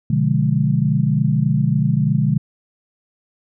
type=chord; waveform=sine; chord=B diminished seventh; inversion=none; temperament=equal; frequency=123.47 / 146.83 / 174.61 / 207.7 Hz; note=B2 / D3 / F3 / Ab3; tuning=0 / 0 / 0 / 0 cents; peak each=-20 / -17 / -22 / -21 dBFS; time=0.1-2.38 s; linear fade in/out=5 ms; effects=none